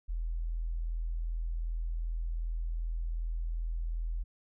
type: tone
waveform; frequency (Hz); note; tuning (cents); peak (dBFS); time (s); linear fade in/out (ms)
sine; 41.31; E1; +4; -31; 0.08-4.24; 20
effects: none